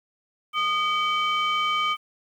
sine tone cluster, 1229 / 2279 / 3082 Hz, D#6 / C#7 / G7, -22 / +47 / -30 cents, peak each -22 / -27 / -27 dBFS, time 0.53-1.97 s, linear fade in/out 50 ms, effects tanh soft clip ceiling -16 dBFS + 9-bit

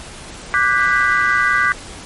sine chord, G major seventh, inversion second, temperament equal with one note detuned, 1174.7 / 1480 / 1605.6 / 1975.5 Hz, D6 / F#6 / G6 / B6, 0 / 0 / +41 / 0 cents, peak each -18 dBFS, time 0.54-1.72 s, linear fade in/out 0 ms
click train, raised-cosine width 0.2 ms, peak -19 dBFS, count 147, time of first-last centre 0.78-1.654 s, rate 167 Hz
effects pink hiss -34 dBFS RMS until 2.05 s + MP3 48 kbps

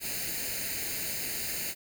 white noise with comb filter, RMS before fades -34 dBFS, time 0-1.75 s, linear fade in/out 50 ms, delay 0.44 ms, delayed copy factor +0.75, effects none

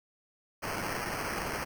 blue noise with sample-and-hold, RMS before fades -35 dBFS, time 0.62-1.65 s, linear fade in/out 20 ms, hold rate 3675 Hz, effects none

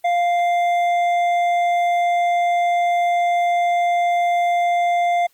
sine tone with hard clipping, 698.5 Hz, F5, in tune, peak -17 dBFS, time 0.04-5.27 s, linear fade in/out 10 ms, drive 7 dB, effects white hiss -60 dBFS RMS until 5.33 s + Opus 24 kbps

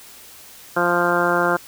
harmonic tone, 174.61 Hz, F3, in tune, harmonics 1 / 2 / 3 / 4 / 5 / 6 / 7 / 8 / 9, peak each -28 / -23 / -23 / -24 / -27 / -25 / -27 / -22 / -27 dBFS, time 0.76-1.57 s, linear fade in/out 10 ms, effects white hiss -43 dBFS RMS until 1.67 s

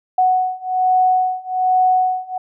sine beating tone pair, 740 / 741.2 Hz, F#5 / F#5, 0 / +3 cents, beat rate 1.2 Hz, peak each -17 / -16 dBFS, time 0.18-2.38 s, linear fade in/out 5 ms, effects none

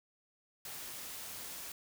white noise, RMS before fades -45 dBFS, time 0.65-1.72 s, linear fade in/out 2 ms, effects none

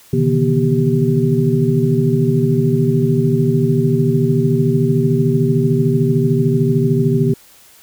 sine tone cluster, 126.8 / 146.7 / 160.1 / 240.1 / 391.5 Hz, B2 / D3 / D#3 / B3 / G4, +46 / -2 / +50 / -49 / -2 cents, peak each -18 dBFS, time 0.13-7.34 s, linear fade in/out 5 ms, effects white hiss -46 dBFS RMS until 7.82 s

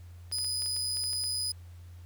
clicks, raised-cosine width 0.2 ms, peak -30 dBFS, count 10, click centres 0.315 / 0.385 / 0.445 / 0.621 / 0.661 / 0.765 / 0.97 / 1.038 / 1.132 / 1.239 s
30% pulse tone, 4982 Hz, D#8, 1 cent sharp, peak -27 dBFS, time 0.32-1.52 s, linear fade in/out 5 ms
effects added 87 Hz sine -45 dBFS peak until 2.05 s + pink hiss -63 dBFS RMS until 2.05 s

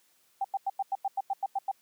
sine tone bursts, 784 Hz, G5, in tune, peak -26 dBFS, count 11, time 0.41-1.715 s, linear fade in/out 5 ms, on 35 ms, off 92 ms, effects white hiss -67 dBFS RMS until 1.81 s + high-pass 150 Hz 12 dB/octave

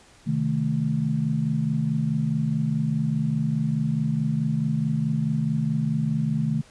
sine chord, A diminished, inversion first, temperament equal, 130.81 / 155.56 / 220 Hz, C3 / Eb3 / A3, 0 / 0 / 0 cents, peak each -28 / -24 / -26 dBFS, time 0.26-6.62 s, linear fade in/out 20 ms, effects pink hiss -53 dBFS RMS until 6.7 s + resampled to 22050 Hz

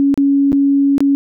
sine tone with dropouts, 278.9 Hz, C#4, 11 cents sharp, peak -9 dBFS, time 0-1.15 s, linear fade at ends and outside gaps 0 ms, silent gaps 0.142-0.176 / 0.52-0.529 / 0.981-1.005 s, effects none

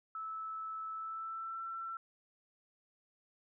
sine tone with pitch glide, 1308 to 1343.2 Hz, E6 to E6, -14 to +32 cents, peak -39 dBFS, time 0.15-1.97 s, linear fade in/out 2 ms, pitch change +46 cents, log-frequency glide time 0.92-1.63 s, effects none

